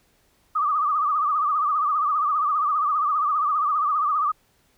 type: tone with vibrato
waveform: sine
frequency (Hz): 1200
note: D6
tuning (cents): +37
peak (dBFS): -19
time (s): 0.55-4.32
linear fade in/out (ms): 10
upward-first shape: triangle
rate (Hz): 15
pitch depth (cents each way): 120
effects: pink hiss -63 dBFS RMS until 4.77 s